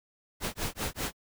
pink noise with tremolo, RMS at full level -31 dBFS, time 0.4-1.14 s, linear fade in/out 50 ms, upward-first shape sine, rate 5.1 Hz, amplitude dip 100%, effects none

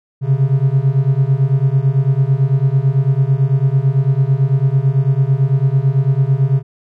triangle beating tone pair, 130.81 / 139.81 Hz, C3 / C#3, 0 / +15 cents, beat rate 9 Hz, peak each -12 dBFS, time 0.21-6.63 s, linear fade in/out 50 ms, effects none

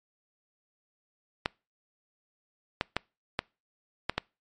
clicks, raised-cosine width 0.3 ms, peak -10 dBFS, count 6, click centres 1.459 / 2.811 / 2.966 / 3.391 / 4.096 / 4.18 s, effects noise-tail reverb RT60 0.3 s tail -26 dB re dry + MP3 48 kbps

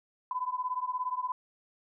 sine beating tone pair, 999 / 1016 Hz, B5 / B5, +20 / +49 cents, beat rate 17 Hz, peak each -33 / -34 dBFS, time 0.31-1.32 s, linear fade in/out 2 ms, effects none

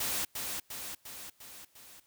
white noise with echo, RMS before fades -33 dBFS, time 0-0.25 s, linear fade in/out 5 ms, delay 350 ms, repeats 5, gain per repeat -4 dB, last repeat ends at 2 s, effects white hiss -68 dBFS RMS until 2.06 s

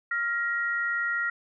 sine tone pair together, 1397 / 1892.4 Hz, F6 / A#6, 0 / +26 cents, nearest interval perfect fourth, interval 526 cents, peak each -28 dBFS, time 0.11-1.3 s, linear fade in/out 5 ms, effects none

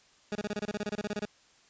20% pulse tone bursts, 207.7 Hz, G#3, in tune, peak -26 dBFS, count 16, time 0.32-1.254 s, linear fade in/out 2 ms, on 34 ms, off 26 ms, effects white hiss -62 dBFS RMS until 1.69 s + resampled to 16000 Hz

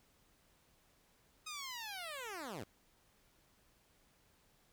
10% pulse linear sweep, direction down, 1266 to 82.41 Hz, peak -35 dBFS, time 1.46-2.64 s, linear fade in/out 10 ms, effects pink hiss -71 dBFS RMS until 4.72 s

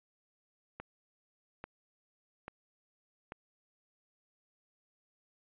click train, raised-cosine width 0.5 ms, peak -27 dBFS, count 4, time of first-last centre 0.8-3.321 s, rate 1.19 Hz, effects resampled to 8000 Hz

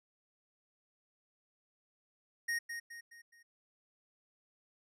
square tone with echo, 1865 Hz, A#6, in tune, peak -33 dBFS, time 2.48-2.59 s, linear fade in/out 10 ms, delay 210 ms, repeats 4, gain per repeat -7 dB, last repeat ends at 3.43 s, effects low-pass 12000 Hz 12 dB/octave

